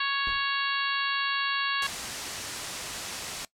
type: harmonic tone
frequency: 555 Hz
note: C#5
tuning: 2 cents sharp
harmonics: 2 / 3 / 4 / 5 / 6 / 7 / 8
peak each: -31 / -30 / -37 / -32 / -36 / -36 / -36 dBFS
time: 0-1.87 s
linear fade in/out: 5 ms
type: noise with exponential decay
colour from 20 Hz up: brown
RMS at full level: -36 dBFS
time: 0.27-0.52 s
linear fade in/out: 1 ms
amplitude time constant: 53 ms
type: noise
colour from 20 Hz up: white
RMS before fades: -33 dBFS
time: 1.82-3.45 s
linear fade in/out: 2 ms
effects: noise-tail reverb RT60 0.1 s tail -20 dB re dry + low-pass 8000 Hz 12 dB/octave